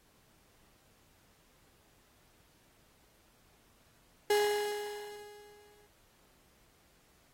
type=tone with exponential decay; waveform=35% pulse; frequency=414.9 Hz; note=G#4; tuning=2 cents flat; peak=-22 dBFS; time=4.3-5.87 s; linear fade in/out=5 ms; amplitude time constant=340 ms; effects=pink hiss -67 dBFS RMS until 7.33 s + AAC 48 kbps